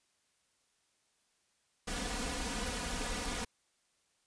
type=noise with comb filter; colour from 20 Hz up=pink; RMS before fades=-37 dBFS; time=1.87-3.45 s; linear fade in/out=10 ms; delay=4.1 ms; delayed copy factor=+0.9; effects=white hiss -75 dBFS RMS until 4.26 s + resampled to 22050 Hz